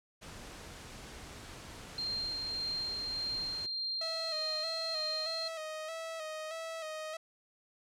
pink noise, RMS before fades -48 dBFS, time 0.21-3.67 s, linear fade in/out 20 ms
sine tone with tremolo, 4186 Hz, C8, in tune, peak -33 dBFS, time 1.98-5.48 s, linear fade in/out 2 ms, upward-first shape sine, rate 1.7 Hz, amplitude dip 25%
sawtooth tone with vibrato, 638 Hz, D#5, 43 cents sharp, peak -35 dBFS, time 4.01-7.17 s, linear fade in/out 5 ms, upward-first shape square, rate 1.6 Hz, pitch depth 38 cents each way
effects low-pass 9000 Hz 12 dB/octave

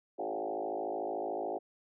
sine tone with frequency modulation, 560 Hz, C#5, 18 cents sharp, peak -33 dBFS, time 0.18-1.59 s, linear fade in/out 20 ms, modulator 53.6 Hz, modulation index 4.4, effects none

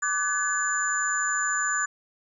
sine tone cluster, 1171 / 1514 / 1701 / 7050 Hz, D6 / F#6 / G#6 / A8, -5 / +39 / +41 / +2 cents, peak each -29 dBFS, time 0.02-1.86 s, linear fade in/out 10 ms, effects none

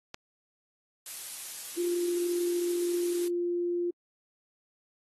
click, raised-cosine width 0.2 ms, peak -21 dBFS, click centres 0.144 s
blue noise, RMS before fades -38 dBFS, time 1.06-3.28 s, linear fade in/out 2 ms
sine tone, 349.2 Hz, F4, in tune, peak -27 dBFS, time 1.77-3.91 s, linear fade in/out 10 ms
effects AAC 32 kbps

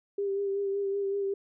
sine tone with vibrato, 397.1 Hz, G4, 22 cents sharp, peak -27 dBFS, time 0.18-1.34 s, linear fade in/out 5 ms, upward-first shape sine, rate 5.3 Hz, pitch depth 26 cents each way, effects none

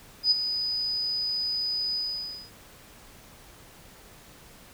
sine tone with ADSR envelope, 4978 Hz, D#8, in tune, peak -16 dBFS, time 0.23-2.51 s, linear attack 80 ms, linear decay 22 ms, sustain -10 dB, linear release 560 ms, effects pink hiss -51 dBFS RMS until 4.73 s

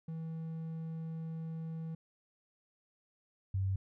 triangle / sine tone pair in turn, 162 / 96.09 Hz, E3 / G2, -30 / -34 cents, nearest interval major sixth, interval 904 cents, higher first, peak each -36 / -30 dBFS, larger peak second, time 0.08-1.95 / 3.54-3.76 s, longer first, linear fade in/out 5 ms, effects none

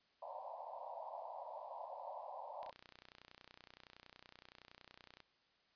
white band-pass noise, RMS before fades -49 dBFS, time 0.22-2.71 s, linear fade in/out 5 ms, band 550 to 990 Hz, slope 96 dB/octave
click train, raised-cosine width 0.2 ms, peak -38 dBFS, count 80, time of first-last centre 2.63-5.203 s, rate 30.7 Hz
effects white hiss -75 dBFS RMS until 5.75 s + resampled to 11025 Hz

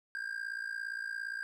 triangle tone with amplitude modulation, 1600 Hz, G6, 35 cents sharp, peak -31 dBFS, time 0.15-1.43 s, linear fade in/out 0 ms, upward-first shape sine, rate 57.4 Hz, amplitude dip 80%, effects none

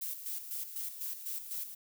violet noise with tremolo, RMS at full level -38 dBFS, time 0.01-1.75 s, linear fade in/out 10 ms, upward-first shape square, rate 4 Hz, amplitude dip 60%, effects none

